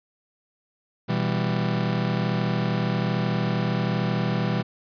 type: chord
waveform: 40% pulse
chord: E minor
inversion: second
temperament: just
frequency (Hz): 123.61 / 164.81 / 197.78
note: B2 / E3 / G3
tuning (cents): +2 / 0 / +16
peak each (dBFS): -26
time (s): 1.08-4.63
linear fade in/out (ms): 20
effects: resampled to 11025 Hz